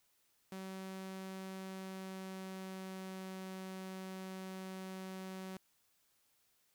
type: tone with pitch glide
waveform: sawtooth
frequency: 190 to 188.58 Hz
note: F#3 to F#3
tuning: +46 to +33 cents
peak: -40 dBFS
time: 0.52-5.57 s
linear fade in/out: 2 ms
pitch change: -13 cents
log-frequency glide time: 1.6-3.42 s
effects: white hiss -75 dBFS RMS until 6.74 s